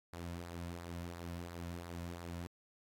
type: tone with flanger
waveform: sawtooth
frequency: 86 Hz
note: F2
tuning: 26 cents flat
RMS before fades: -45 dBFS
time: 0.13-2.47 s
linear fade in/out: 0 ms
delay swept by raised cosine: 0.32 to 2.62 ms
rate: 2.9 Hz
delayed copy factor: -0.5
effects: AAC 64 kbps